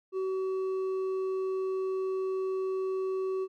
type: tone with hard clipping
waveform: sine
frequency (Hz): 378.9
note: F#4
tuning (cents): +41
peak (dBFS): -30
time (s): 0.12-3.48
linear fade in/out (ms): 50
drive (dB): 4
effects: none